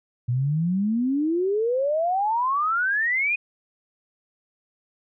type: exponential sweep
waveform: sine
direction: up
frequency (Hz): 117.7 to 2511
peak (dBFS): -20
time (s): 0.28-3.36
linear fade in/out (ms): 10
effects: none